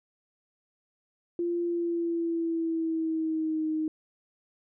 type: tone with pitch glide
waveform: sine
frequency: 345 to 312.7 Hz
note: F4 to D#4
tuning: -21 to +9 cents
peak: -26 dBFS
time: 1.39-3.88 s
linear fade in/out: 2 ms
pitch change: -170 cents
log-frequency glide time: 1.64-3.66 s
effects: none